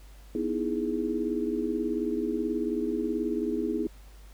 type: chord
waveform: sine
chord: E major seventh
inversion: second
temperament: equal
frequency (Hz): 246.9 / 311.1 / 329.6 / 415.3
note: B3 / D#4 / E4 / G#4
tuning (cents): 0 / 0 / 0 / 0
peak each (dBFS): -32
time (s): 0.35-3.87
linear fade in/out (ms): 2
effects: added 50 Hz sine -47 dBFS peak until 4.33 s + pink hiss -58 dBFS RMS until 4.33 s